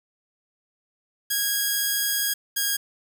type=tone pair in turn; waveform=5% pulse; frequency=1643 / 1635.2 Hz; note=G#6 / G#6; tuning=-19 / -27 cents; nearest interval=unison; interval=8 cents; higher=first; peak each=-11 dBFS; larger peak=neither; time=1.3-2.34 / 2.56-2.77 s; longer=first; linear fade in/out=10 ms; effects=8-bit